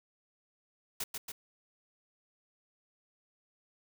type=noise with echo; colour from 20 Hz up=white; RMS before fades=-36 dBFS; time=1-1.04 s; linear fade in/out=5 ms; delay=140 ms; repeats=2; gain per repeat=-3 dB; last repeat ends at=1.32 s; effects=none